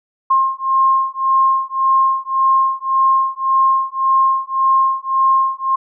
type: beating tone pair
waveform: sine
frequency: 1064 / 1065.8 Hz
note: C6 / C6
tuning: +29 / +32 cents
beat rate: 1.8 Hz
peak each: -15 dBFS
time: 0.3-5.76 s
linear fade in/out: 10 ms
effects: none